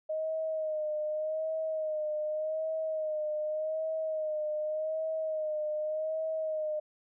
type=tone with vibrato; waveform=sine; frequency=622.3 Hz; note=D#5; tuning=in tune; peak=-30 dBFS; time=0.09-6.8 s; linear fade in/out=10 ms; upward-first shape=sine; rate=0.85 Hz; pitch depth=41 cents each way; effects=none